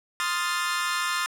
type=chord; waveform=sawtooth; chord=F dominant seventh; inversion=second; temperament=equal; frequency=1046.5 / 1244.5 / 1396.9 / 1760 Hz; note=C6 / Eb6 / F6 / A6; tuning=0 / 0 / 0 / 0 cents; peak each=-27 dBFS; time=0.2-1.26 s; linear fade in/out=0 ms; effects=low-pass 12000 Hz 12 dB/octave